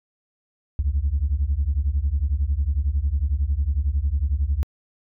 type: beating tone pair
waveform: sine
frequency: 65.41 / 76.41 Hz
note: C2 / D#2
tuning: 0 / -31 cents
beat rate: 11 Hz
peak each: -21 dBFS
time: 0.79-4.63 s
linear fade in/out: 0 ms
effects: tanh soft clip ceiling -14 dBFS